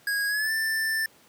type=tone with pitch glide; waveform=square; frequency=1646 to 1774.4 Hz; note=G#6 to A6; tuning=-16 to +14 cents; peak=-25 dBFS; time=0.07-1.06 s; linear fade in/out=2 ms; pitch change=+130 cents; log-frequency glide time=0.27-0.52 s; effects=pink hiss -57 dBFS RMS until 1.28 s + high-pass 150 Hz 12 dB/octave

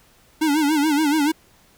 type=tone with vibrato; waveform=square; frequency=300 Hz; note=D4; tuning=37 cents sharp; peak=-17 dBFS; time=0.41-1.32 s; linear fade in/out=10 ms; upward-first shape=sine; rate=7 Hz; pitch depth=110 cents each way; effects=pink hiss -55 dBFS RMS until 1.77 s

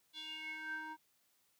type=tone with band-pass filter sweep; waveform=square; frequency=313.1 Hz; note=D#4; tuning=11 cents sharp; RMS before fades=-45 dBFS; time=0.13-0.97 s; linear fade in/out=50 ms; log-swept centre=3700 to 1100 Hz; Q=7; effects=white hiss -75 dBFS RMS until 1.59 s + high-pass 60 Hz 12 dB/octave

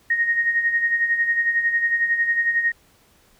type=tone with tremolo; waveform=sine; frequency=1864.7 Hz; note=A#6; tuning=in tune; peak=-15 dBFS; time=0.1-2.72 s; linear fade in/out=5 ms; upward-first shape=sine; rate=11 Hz; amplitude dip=60%; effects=pink hiss -57 dBFS RMS until 3.39 s

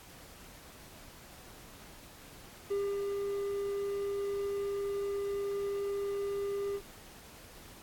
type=tone with ADSR envelope; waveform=triangle; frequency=400.5 Hz; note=G4; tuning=37 cents sharp; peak=-27 dBFS; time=2.7-6.81 s; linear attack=14 ms; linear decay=240 ms; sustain=-3 dB; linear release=59 ms; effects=pink hiss -53 dBFS RMS until 7.82 s + AAC 64 kbps

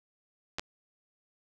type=clicks; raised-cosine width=0.2 ms; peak=-16 dBFS; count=2; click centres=0.585 / 0.595 s; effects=none

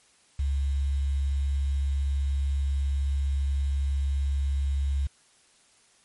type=tone with quantisation; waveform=sine; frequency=69.3 Hz; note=C#2; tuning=in tune; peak=-23 dBFS; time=0.39-5.07 s; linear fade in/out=5 ms; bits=8; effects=white hiss -61 dBFS RMS until 6.04 s + MP3 48 kbps

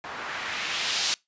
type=noise with low-pass filter sweep; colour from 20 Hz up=blue; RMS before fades=-30 dBFS; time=0.04-1.14 s; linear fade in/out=0 ms; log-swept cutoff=1100 to 5100 Hz; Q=1.2; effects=noise-tail reverb RT60 0.2 s tail -25 dB re dry + resampled to 16000 Hz

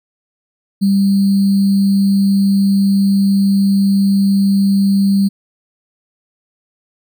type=tone with sample-and-hold; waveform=sine; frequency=197 Hz; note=G3; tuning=9 cents sharp; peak=-9 dBFS; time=0.81-5.29 s; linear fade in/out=20 ms; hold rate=4410 Hz; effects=none

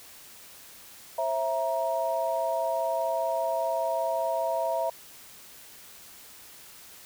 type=tone cluster; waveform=sine; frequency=536 / 661 / 940 Hz; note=C5 / E5 / A#5; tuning=+42 / +5 / +14 cents; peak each=-33 / -27 / -31 dBFS; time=1.18-4.9 s; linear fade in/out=5 ms; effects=white hiss -49 dBFS RMS until 7.05 s

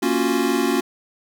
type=chord; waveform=square; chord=Gb major seventh; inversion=first; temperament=equal; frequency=233.1 / 277.2 / 349.2 / 370 Hz; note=Bb3 / Db4 / F4 / Gb4; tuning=0 / 0 / 0 / 0 cents; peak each=-25 / -23 / -24 / -25 dBFS; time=0.02-0.81 s; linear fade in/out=10 ms; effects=none

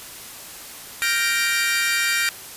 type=chord; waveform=sawtooth; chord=G minor seventh; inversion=third; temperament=equal; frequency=1396.9 / 1568 / 1864.7 / 2349 Hz; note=F6 / G6 / Bb6 / D7; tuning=0 / 0 / 0 / 0 cents; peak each=-23 / -23 / -20 / -20 dBFS; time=1.02-2.29 s; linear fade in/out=0 ms; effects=white hiss -38 dBFS RMS until 2.56 s + resampled to 32000 Hz

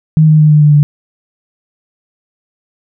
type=tone with pitch steps; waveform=sine; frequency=156.6 / 154.62 / 152.67 / 150.74 / 148.84 / 146.96 Hz; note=D#3 / D#3 / D#3 / D3 / D3 / D3; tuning=+11 / -11 / -33 / +45 / +24 / +2 cents; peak=-3 dBFS; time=0.17-0.83 s; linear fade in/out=0 ms; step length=110 ms; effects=none

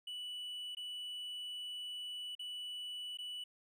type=tone with dropouts; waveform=triangle; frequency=2960 Hz; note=F#7; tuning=in tune; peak=-40 dBFS; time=0.07-3.44 s; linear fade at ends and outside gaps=5 ms; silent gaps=0.75-0.769 / 2.352-2.393 / 3.173-3.186 s; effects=none

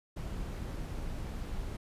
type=noise; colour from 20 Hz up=brown; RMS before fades=-38 dBFS; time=0.16-1.77 s; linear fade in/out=10 ms; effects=resampled to 32000 Hz

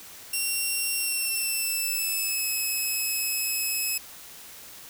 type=tone with pitch glide; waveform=5% pulse; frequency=2743 to 2574 Hz; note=F7 to E7; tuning=-32 to -42 cents; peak=-17 dBFS; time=0.33-3.98 s; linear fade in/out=5 ms; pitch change=-110 cents; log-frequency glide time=0.94-2.49 s; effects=white hiss -45 dBFS RMS until 4.89 s

